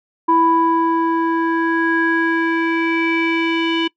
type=tone with low-pass filter sweep; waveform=square; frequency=330 Hz; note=E4; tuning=2 cents sharp; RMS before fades=-17 dBFS; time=0.28-3.88 s; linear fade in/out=10 ms; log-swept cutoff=980 to 2900 Hz; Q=5.4; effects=noise-tail reverb RT60 0.1 s tail -23 dB re dry